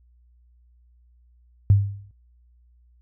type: tone with exponential decay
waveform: sine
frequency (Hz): 100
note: G2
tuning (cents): +35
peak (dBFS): -9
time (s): 1.7-2.11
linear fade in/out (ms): 0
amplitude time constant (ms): 88
effects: added 60 Hz sine -54 dBFS peak until 3.01 s